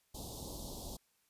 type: band-stop noise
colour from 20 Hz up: pink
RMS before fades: -45 dBFS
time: 0.14-0.97 s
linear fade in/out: 10 ms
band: 950 to 3500 Hz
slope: 48 dB/octave
effects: white hiss -75 dBFS RMS until 1.29 s + resampled to 32000 Hz